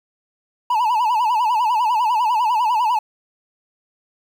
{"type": "tone with vibrato", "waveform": "triangle", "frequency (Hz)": 921, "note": "A#5", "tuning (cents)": -21, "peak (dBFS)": -13, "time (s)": [0.7, 2.99], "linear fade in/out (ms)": 5, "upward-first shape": "sine", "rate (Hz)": 10, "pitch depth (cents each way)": 140, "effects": ["8-bit"]}